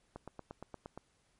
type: click train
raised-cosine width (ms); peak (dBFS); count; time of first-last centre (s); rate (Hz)
1; -30; 8; 0.16-0.976; 8.58
effects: pink hiss -73 dBFS RMS until 1.39 s + MP3 48 kbps